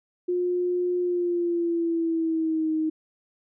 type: tone with pitch glide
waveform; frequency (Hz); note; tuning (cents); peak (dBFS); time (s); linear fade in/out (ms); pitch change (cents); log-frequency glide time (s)
sine; 357 to 314.4; F4 to D#4; +38 to +18; -22; 0.28-2.9; 10; -220; 1-2.72
effects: none